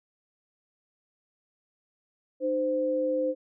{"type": "tone pair together", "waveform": "sine", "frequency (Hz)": [304.1, 518], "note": ["D#4", "C5"], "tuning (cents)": [-40, -17], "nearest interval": "major sixth", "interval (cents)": 923, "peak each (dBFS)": [-31, -25], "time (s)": [2.4, 3.35], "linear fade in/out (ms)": 50, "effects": []}